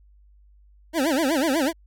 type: tone with vibrato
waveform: 25% pulse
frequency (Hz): 293.7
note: D4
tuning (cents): 0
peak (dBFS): -16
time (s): 0.93-1.73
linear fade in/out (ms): 50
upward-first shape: sine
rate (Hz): 8.1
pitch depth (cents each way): 240
effects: added 50 Hz sine -51 dBFS peak until 1.86 s